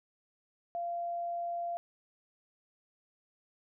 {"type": "tone", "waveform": "sine", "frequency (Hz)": 690, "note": "F5", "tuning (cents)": -21, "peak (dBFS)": -33, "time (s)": [0.75, 1.77], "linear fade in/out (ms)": 0, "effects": []}